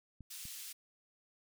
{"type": "clicks", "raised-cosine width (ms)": 5, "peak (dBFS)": [-38, -39], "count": 2, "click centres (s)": [0.207, 0.454]}
{"type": "band-pass noise", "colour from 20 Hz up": "white", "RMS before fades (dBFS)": -47, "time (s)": [0.3, 0.73], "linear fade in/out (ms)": 10, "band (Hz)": [2600, 16000], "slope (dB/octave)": 12}
{"effects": []}